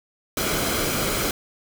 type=noise with comb filter; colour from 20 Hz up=pink; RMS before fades=-24 dBFS; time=0.37-1.31 s; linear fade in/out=2 ms; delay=1.1 ms; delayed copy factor=-0.5; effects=none